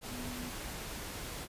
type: tone in noise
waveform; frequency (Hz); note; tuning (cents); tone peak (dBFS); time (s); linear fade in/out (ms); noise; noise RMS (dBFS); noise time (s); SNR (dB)
sine; 246.9; B3; 0; -42; 0.08-0.52; 50; pink; -42; 0.01-1.48; -3
effects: resampled to 32000 Hz